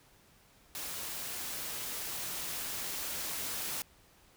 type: noise with level ramp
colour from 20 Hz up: white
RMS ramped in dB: -40 to -37 dBFS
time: 0.75-3.82 s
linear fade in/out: 0 ms
effects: pink hiss -63 dBFS RMS until 4.36 s